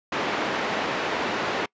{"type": "band-pass noise", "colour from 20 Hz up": "pink", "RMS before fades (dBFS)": -27, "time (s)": [0.12, 1.66], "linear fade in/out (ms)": 5, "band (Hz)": [310, 2700], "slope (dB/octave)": 12, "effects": ["noise-tail reverb RT60 0.1 s tail -26 dB re dry", "resampled to 16000 Hz"]}